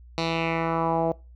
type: tone with low-pass filter sweep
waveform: 10% pulse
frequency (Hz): 164.81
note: E3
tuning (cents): 0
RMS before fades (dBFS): -25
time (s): 0.18-1.12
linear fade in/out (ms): 0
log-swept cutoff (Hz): 4500 to 620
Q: 2.6
effects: noise-tail reverb RT60 0.3 s tail -24 dB re dry + added 60 Hz sine -45 dBFS peak until 1.35 s